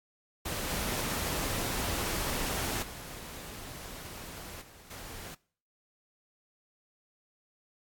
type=noise with level steps; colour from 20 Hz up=pink; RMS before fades=-35 / -33 / -44 / -54 / -44 dBFS; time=0.45-5.35 s; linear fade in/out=10 ms; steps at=0.69 / 2.82 / 4.61 / 4.9 s; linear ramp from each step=10 ms; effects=noise-tail reverb RT60 0.5 s tail -23 dB re dry + AAC 64 kbps